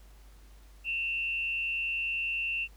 sine tone with frequency modulation, 2700 Hz, E7, 41 cents sharp, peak -29 dBFS, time 0.84-2.68 s, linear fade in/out 50 ms, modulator 150 Hz, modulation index 0.5, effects added 50 Hz sine -51 dBFS peak until 2.76 s + pink hiss -62 dBFS RMS until 2.76 s

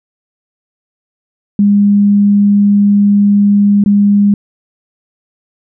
sine tone with dropouts, 203.2 Hz, G#3, 38 cents flat, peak -5 dBFS, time 1.59-4.34 s, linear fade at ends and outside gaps 2 ms, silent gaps 3.839-3.86 s, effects none

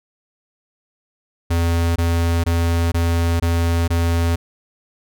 square tone bursts, 84.4 Hz, E2, 41 cents sharp, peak -16 dBFS, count 6, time 1.5-4.36 s, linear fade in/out 10 ms, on 460 ms, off 20 ms, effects none

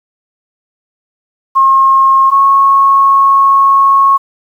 sine tone pair in turn, 1075 / 1096.3 Hz, C6 / C#6, +47 / -20 cents, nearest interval unison, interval 33 cents, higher second, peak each -4 dBFS, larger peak neither, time 1.55-2.31 / 2.31-4.18 s, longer second, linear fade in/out 20 ms, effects 7-bit

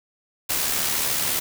white noise with amplitude modulation, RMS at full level -22 dBFS, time 0.49-1.4 s, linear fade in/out 10 ms, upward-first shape sine, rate 73.9 Hz, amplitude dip 40%, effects none

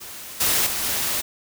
white noise with level steps, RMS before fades -37 / -20 / -26 / -24 dBFS, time 0-1.22 s, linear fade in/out 20 ms, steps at 0.4 / 0.66 / 0.83 s, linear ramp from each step 10 ms, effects none

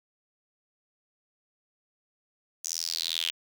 sawtooth tone with high-pass filter sweep, 82.7 Hz, E2, 6 cents sharp, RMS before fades -32 dBFS, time 2.64-3.31 s, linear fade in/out 10 ms, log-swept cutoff 6400 to 3000 Hz, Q 5.7, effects none

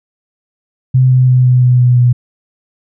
sine tone with pitch steps, 128.9 / 127.86 / 126.83 / 125.81 / 124.8 / 123.79 / 122.8 Hz, C3 / C3 / B2 / B2 / B2 / B2 / B2, -26 / -40 / +46 / +32 / +19 / +4 / -9 cents, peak -5 dBFS, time 0.94-2.13 s, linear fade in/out 10 ms, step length 170 ms, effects none

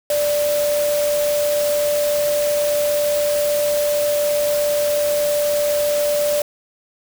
sine tone in noise, 587.3 Hz, D5, in tune, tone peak -16 dBFS, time 0.1-6.42 s, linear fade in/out 2 ms, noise white, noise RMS -27 dBFS, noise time 0.1-6.42 s, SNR +8 dB, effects none

